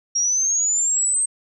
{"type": "linear sweep", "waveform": "sine", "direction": "up", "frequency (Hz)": [5588, 8372], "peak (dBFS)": -17, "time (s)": [0.15, 1.26], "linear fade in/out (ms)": 10, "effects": []}